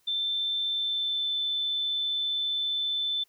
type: tone with pitch glide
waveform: sine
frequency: 3552 to 3525 Hz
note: A7 to A7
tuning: +16 to +2 cents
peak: -26 dBFS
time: 0.07-3.24 s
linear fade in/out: 10 ms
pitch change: -14 cents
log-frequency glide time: 0.69-1.35 s
effects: white hiss -68 dBFS RMS until 3.28 s